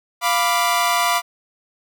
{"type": "chord", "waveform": "sawtooth", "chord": "B diminished", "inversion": "second", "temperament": "equal", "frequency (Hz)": [698.5, 987.8, 1174.7], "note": ["F5", "B5", "D6"], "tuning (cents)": [0, 0, 0], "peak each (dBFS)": -17, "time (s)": [0.21, 1.22], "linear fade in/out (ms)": 50, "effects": []}